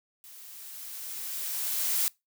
blue noise with level ramp, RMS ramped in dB -49 to -26 dBFS, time 0.24-2.08 s, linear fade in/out 0 ms, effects noise-tail reverb RT60 0.2 s tail -23 dB re dry

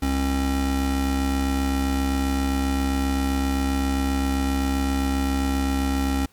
square tone pair together, 67.6 / 270.4 Hz, C#2 / C#4, -43 / -43 cents, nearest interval 2 octaves, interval 2400 cents, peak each -24 dBFS, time 0.02-6.26 s, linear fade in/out 5 ms, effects pink hiss -58 dBFS RMS until 6.32 s + MP3 96 kbps

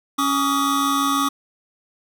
square tone cluster, 277.3 / 1136 / 1242 Hz, C#4 / C#6 / D#6, +1 / +42 / -3 cents, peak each -23 dBFS, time 0.18-1.29 s, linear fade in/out 10 ms, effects none

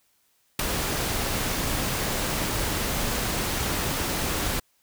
pink noise with ADSR envelope, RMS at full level -20 dBFS, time 0.59-4.6 s, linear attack 4 ms, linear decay 7 ms, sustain -7 dB, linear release 9 ms, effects white hiss -67 dBFS RMS until 4.82 s

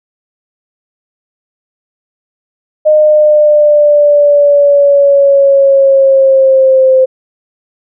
sine exponential sweep, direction down, 614 to 520 Hz, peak -3 dBFS, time 2.85-7.06 s, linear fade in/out 20 ms, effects none

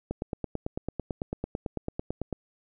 click train, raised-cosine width 2 ms, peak -17 dBFS, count 21, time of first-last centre 0.11-2.327 s, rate 9.02 Hz, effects none

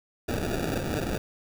white noise with sample-and-hold, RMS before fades -29 dBFS, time 0.28-1.18 s, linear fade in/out 5 ms, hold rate 1050 Hz, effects none

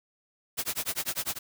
white noise with tremolo, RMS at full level -29 dBFS, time 0.57-1.39 s, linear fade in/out 20 ms, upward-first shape sine, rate 10 Hz, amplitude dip 100%, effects none

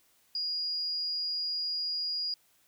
sine tone, 4867 Hz, D#8, 39 cents flat, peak -30 dBFS, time 0.35-2.34 s, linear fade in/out 2 ms, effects white hiss -67 dBFS RMS until 2.67 s

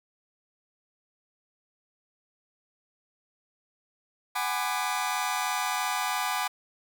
sawtooth chord, G# half-diminished seventh, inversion third, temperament just, 747.5 / 830.6 / 996.7 / 1196.1 Hz, F#5 / G#5 / B5 / D6, +17 / 0 / +16 / +31 cents, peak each -29 dBFS, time 4.35-6.48 s, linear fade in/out 10 ms, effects none

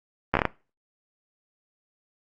slowing click train, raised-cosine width 0.5 ms, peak -5 dBFS, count 6, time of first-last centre 0.34-0.453 s, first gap 13 ms, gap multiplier 1.28, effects noise-tail reverb RT60 0.3 s tail -20 dB re dry + Opus 32 kbps

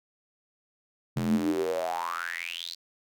square tone with high-pass filter sweep, 42.56 Hz, F1, 44 cents flat, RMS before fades -30 dBFS, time 1.16-2.75 s, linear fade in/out 10 ms, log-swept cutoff 150 to 4500 Hz, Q 9.7, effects none

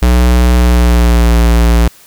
square tone with pitch glide, 61 to 58.14 Hz, B1 to A#1, -21 to -4 cents, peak -6 dBFS, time 0.02-1.88 s, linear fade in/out 5 ms, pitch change -83 cents, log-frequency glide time 0.57-1.33 s, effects white hiss -41 dBFS RMS until 2.06 s

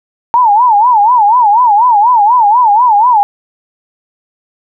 sine tone with vibrato, 903 Hz, A5, 45 cents sharp, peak -4 dBFS, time 0.34-3.23 s, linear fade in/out 0 ms, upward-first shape sine, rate 4.1 Hz, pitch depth 190 cents each way, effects none

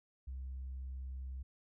sine tone, 65.41 Hz, C2, in tune, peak -39 dBFS, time 0.27-1.43 s, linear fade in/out 10 ms, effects tanh soft clip ceiling -38 dBFS

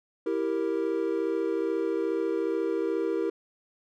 triangle chord, E diminished, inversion none, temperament equal, 329.6 / 392 / 466.2 Hz, E4 / G4 / Bb4, 0 / 0 / 0 cents, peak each -28 dBFS, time 0.26-3.3 s, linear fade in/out 5 ms, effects none

